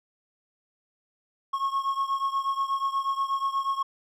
triangle beating tone pair, 1089 / 1097.3 Hz, C#6 / C#6, -31 / -18 cents, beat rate 8.3 Hz, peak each -25 / -28 dBFS, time 1.53-3.83 s, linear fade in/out 10 ms, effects none

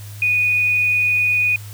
sine tone, 2472 Hz, D#7, 12 cents flat, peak -14 dBFS, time 0.22-1.56 s, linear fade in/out 2 ms, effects added 103 Hz sine -32 dBFS peak until 1.73 s + white hiss -42 dBFS RMS until 1.73 s

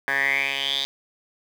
10% pulse tone with band-pass filter sweep, 137.7 Hz, C#3, 11 cents flat, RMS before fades -24 dBFS, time 0.08-0.85 s, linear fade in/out 0 ms, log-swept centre 1600 to 3900 Hz, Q 7.3, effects 7-bit

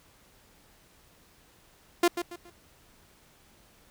sawtooth tone with echo, 347.8 Hz, F4, 7 cents flat, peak -15 dBFS, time 2.03-2.08 s, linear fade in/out 5 ms, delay 140 ms, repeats 3, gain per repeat -10 dB, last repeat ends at 2.5 s, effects pink hiss -60 dBFS RMS until 3.9 s

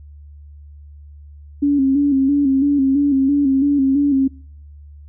sine tone with vibrato, 277.3 Hz, C#4, 1 cent sharp, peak -12 dBFS, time 1.62-4.28 s, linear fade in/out 10 ms, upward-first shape square, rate 3 Hz, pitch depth 55 cents each way, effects noise-tail reverb RT60 0.6 s tail -26 dB re dry + added 73 Hz sine -37 dBFS peak until 5.08 s

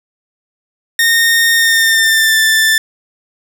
sawtooth tone with pitch glide, 1840 to 1769.1 Hz, A#6 to A6, -23 to +9 cents, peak -5 dBFS, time 0.99-2.78 s, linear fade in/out 2 ms, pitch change -68 cents, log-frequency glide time 1.55-2.38 s, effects none

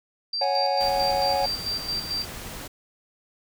sine tone with tremolo, 4699 Hz, D8, in tune, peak -25 dBFS, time 0.33-2.25 s, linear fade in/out 5 ms, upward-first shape square, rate 4.5 Hz, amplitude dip 60%
triangle chord, C# suspended fourth, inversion none, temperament equal, 554.4 / 740 / 830.6 Hz, C#5 / F#5 / G#5, 0 / 0 / 0 cents, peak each -24 dBFS, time 0.41-1.46 s, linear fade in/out 5 ms
pink noise, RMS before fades -37 dBFS, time 0.8-2.68 s, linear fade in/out 10 ms
effects none

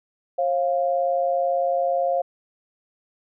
sine tone pair together, 538.9 / 698.5 Hz, C#5 / F5, -49 / 0 cents, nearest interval major third, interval 449 cents, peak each -22 dBFS, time 0.38-2.22 s, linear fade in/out 10 ms, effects none

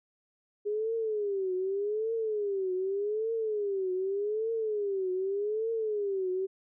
sine tone with vibrato, 409.3 Hz, G#4, 25 cents flat, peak -28 dBFS, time 0.65-6.47 s, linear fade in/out 20 ms, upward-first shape triangle, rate 0.84 Hz, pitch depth 200 cents each way, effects none

